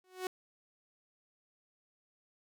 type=tone with exponential growth; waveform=sawtooth; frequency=370 Hz; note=F#4; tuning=in tune; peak=-28 dBFS; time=0.04-0.27 s; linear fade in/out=2 ms; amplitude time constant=48 ms; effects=none